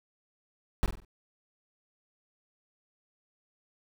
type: noise with echo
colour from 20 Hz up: brown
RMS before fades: -24 dBFS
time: 0.83-0.86 s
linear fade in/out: 0 ms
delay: 47 ms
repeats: 4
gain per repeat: -8 dB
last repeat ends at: 1.048 s
effects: none